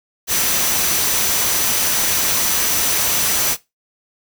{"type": "tone in noise", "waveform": "sine", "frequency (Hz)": 5950, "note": "F#8", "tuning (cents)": 9, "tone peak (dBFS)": -24, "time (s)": [0.27, 3.57], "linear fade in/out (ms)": 50, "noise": "white", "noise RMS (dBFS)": -18, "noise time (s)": [0.27, 3.57], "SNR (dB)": -9, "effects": ["noise-tail reverb RT60 0.2 s tail -18 dB re dry"]}